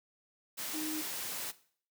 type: tone in noise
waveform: sine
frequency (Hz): 310.5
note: D#4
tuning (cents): -3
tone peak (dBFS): -37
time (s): 0.73-1.02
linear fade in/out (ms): 20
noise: white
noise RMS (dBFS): -39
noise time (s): 0.57-1.52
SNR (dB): -1
effects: noise-tail reverb RT60 0.5 s tail -17 dB re dry + high-pass 150 Hz 12 dB/octave